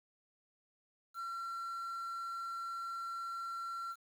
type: tone with quantisation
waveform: triangle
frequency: 1361 Hz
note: F6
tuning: 45 cents flat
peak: -37 dBFS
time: 1.14-3.96 s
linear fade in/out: 50 ms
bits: 10
effects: none